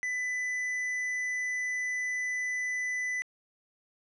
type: tone with tanh clipping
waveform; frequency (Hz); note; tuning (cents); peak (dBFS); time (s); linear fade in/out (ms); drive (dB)
sine; 1997; B6; +19; -31; 0.03-3.22; 0; 8
effects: low-pass 9000 Hz 12 dB/octave